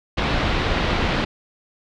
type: low-pass noise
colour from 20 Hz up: pink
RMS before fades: -21 dBFS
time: 0.17-1.25 s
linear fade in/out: 10 ms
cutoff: 3900 Hz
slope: 24 dB/octave
effects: none